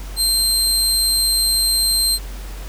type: tone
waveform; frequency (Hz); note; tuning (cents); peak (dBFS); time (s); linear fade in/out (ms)
25% pulse; 4153; C8; -14; -10; 0.16-2.19; 50
effects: added 47 Hz sine -28 dBFS peak until 2.68 s + pink hiss -39 dBFS RMS until 2.68 s